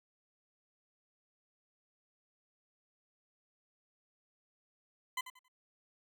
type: tone with echo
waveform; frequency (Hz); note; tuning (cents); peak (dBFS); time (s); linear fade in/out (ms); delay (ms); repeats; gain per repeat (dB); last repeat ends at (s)
20% pulse; 1017; C6; -50; -29; 5.17-5.21; 5; 91; 3; -12; 5.483
effects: none

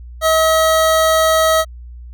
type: tone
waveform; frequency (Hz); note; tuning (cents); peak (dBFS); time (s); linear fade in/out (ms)
25% pulse; 640; D#5; +49; -7; 0.21-1.65; 50
effects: added 60 Hz sine -31 dBFS peak until 2.13 s

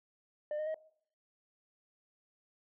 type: tone with pitch steps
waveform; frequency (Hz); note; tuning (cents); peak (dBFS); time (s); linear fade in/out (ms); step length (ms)
sine; 600 / 615.1 / 630.6; D5 / D#5 / D#5; +37 / -20 / +23; -31; 0.51-0.744; 2; 78
effects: noise-tail reverb RT60 0.6 s tail -22 dB re dry + tanh soft clip ceiling -33 dBFS

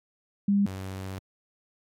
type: tone pair in turn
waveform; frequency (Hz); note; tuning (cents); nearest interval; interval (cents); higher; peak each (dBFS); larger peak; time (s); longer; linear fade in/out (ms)
sine / sawtooth; 200.8 / 95.2; G3 / F#2; +42 / +50; octave + minor second; 1292; first; -19 / -30; first; 0.48-0.66 / 0.66-1.19; second; 5
effects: MP3 64 kbps

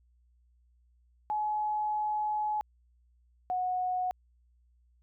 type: tone pair in turn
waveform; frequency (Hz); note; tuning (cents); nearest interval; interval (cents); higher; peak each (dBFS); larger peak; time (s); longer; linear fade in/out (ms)
sine; 848 / 732.5; G#5 / F#5; +36 / -18; minor third; 254; first; -28; neither; 1.3-2.61 / 3.5-4.11; first; 0
effects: added 60 Hz sine -63 dBFS peak until 5.02 s

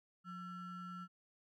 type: ring-modulated tone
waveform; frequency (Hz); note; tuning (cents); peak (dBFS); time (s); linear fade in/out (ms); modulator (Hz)
triangle; 762; G5; -49; -40; 0.24-1.08; 50; 583
effects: none

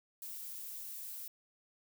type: noise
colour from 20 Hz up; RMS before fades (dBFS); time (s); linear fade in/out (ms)
violet; -45; 0.22-1.28; 2
effects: none

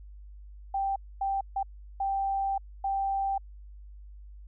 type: tone bursts at uneven times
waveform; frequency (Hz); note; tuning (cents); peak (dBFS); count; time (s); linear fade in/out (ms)
sine; 784; G5; 0; -26; 5; 0.74-0.96 / 1.21-1.41 / 1.56-1.63 / 2-2.58 / 2.84-3.38; 5
effects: added 50 Hz sine -44 dBFS peak until 4.47 s

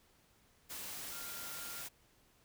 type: tone in noise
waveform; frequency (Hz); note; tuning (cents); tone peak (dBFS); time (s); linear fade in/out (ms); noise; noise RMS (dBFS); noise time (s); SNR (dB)
sine; 1396.9; F6; 0; -52; 1.11-1.84; 20; white; -45; 0.69-1.89; -10
effects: pink hiss -69 dBFS RMS until 2.44 s

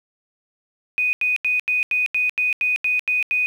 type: tone bursts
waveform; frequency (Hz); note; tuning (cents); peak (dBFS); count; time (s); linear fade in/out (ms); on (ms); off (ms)
sine; 2489; D#7; 0; -17; 11; 0.98-3.46; 0; 150; 83
effects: 8-bit

